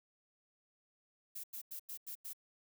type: noise bursts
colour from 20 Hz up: violet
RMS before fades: -45 dBFS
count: 6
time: 1.35-2.333 s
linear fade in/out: 10 ms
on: 88 ms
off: 91 ms
effects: none